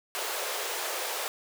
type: high-pass noise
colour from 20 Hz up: pink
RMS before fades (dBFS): -33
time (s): 0.15-1.28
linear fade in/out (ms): 0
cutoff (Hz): 400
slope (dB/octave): 48
effects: none